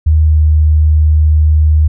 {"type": "tone with pitch glide", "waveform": "sine", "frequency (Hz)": [77.78, 76.93], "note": ["D#2", "D#2"], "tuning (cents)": [0, -19], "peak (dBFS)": -5, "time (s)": [0.06, 1.88], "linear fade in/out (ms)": 10, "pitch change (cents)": -19, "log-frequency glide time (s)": [0.24, 0.38], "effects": []}